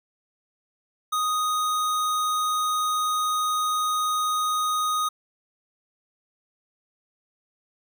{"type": "tone", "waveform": "square", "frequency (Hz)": 1244.5, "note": "D#6", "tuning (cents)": 0, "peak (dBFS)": -23, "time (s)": [1.12, 5.09], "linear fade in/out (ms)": 10, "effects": []}